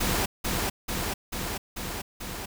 pink noise with echo, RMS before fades -26 dBFS, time 0-0.26 s, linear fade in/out 10 ms, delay 440 ms, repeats 5, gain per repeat -2 dB, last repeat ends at 2.46 s, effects none

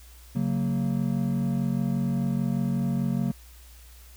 triangle chord, F# major, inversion second, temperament equal with one note detuned, 138.59 / 185 / 230 Hz, C#3 / F#3 / A#3, 0 / 0 / -23 cents, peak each -26 dBFS, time 0.35-3.32 s, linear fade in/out 10 ms, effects added 60 Hz sine -47 dBFS peak until 4.16 s + white hiss -54 dBFS RMS until 4.16 s

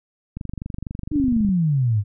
click train, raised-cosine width 5 ms, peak -17 dBFS, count 28, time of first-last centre 0.37-1.49 s, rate 24.1 Hz
sine exponential sweep, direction down, 312.4 to 97.9 Hz, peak -16 dBFS, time 1.11-2.04 s, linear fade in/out 50 ms
effects none

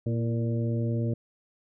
harmonic tone with a mistuned harmonic, 116.54 Hz, A#2, in tune, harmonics 1 / 2 / 3 / 4 / 5, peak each -26 / -32 / -36 / -38 / -40 dBFS, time 0.06-1.14 s, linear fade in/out 5 ms, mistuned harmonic 3, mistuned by -47 cents, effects none

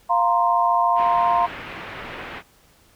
sine chord, F suspended fourth, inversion none, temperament equal, 698.5 / 932.3 / 1046.5 Hz, F5 / Bb5 / C6, 0 / 0 / 0 cents, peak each -20 dBFS, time 0.09-1.47 s, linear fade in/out 20 ms
white low-pass noise, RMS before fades -35 dBFS, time 0.95-2.43 s, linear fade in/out 50 ms, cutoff 2500 Hz, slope 24 dB/octave
effects pink hiss -56 dBFS RMS until 2.95 s

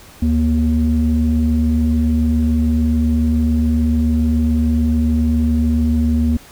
sine tone pair together, 74.5 / 236.5 Hz, D2 / A#3, +25 / +25 cents, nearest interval octave + minor sixth, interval 2000 cents, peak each -14 dBFS, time 0.22-6.37 s, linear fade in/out 5 ms, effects tanh soft clip ceiling -7 dBFS + pink hiss -42 dBFS RMS until 6.51 s

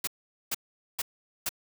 white noise bursts, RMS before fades -30 dBFS, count 4, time 0.04-1.492 s, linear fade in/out 5 ms, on 33 ms, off 440 ms, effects none

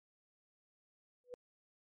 sine tone with exponential growth, 493.9 Hz, B4, in tune, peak -39 dBFS, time 1.24-1.34 s, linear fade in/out 0 ms, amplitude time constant 21 ms, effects MP3 48 kbps

